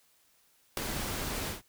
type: noise with ADSR envelope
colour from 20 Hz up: pink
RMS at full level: -26 dBFS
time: 0.77-1.62 s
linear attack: 3 ms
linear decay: 4 ms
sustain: -9 dB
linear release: 140 ms
effects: white hiss -67 dBFS RMS until 1.68 s